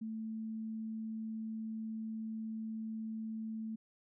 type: tone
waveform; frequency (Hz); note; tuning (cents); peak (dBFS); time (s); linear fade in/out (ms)
sine; 220.9; A3; +7; -38; 0.01-3.76; 10
effects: none